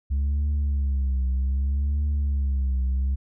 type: tone with vibrato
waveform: sine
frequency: 68.6 Hz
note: C#2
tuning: 17 cents flat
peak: -18 dBFS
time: 0.1-3.16 s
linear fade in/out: 20 ms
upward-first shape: triangle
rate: 0.64 Hz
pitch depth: 120 cents each way
effects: tanh soft clip ceiling -20 dBFS